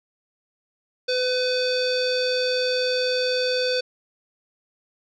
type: tone with low-pass filter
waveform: square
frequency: 504 Hz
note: B4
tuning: 35 cents sharp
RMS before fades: -23 dBFS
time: 1.08-3.81 s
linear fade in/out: 10 ms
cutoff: 4500 Hz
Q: 5.6
effects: none